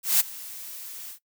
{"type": "noise with ADSR envelope", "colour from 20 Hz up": "blue", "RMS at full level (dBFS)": -18, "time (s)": [0.03, 1.19], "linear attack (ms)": 170, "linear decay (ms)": 17, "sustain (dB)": -21, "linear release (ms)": 89, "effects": ["noise-tail reverb RT60 0.1 s tail -19 dB re dry"]}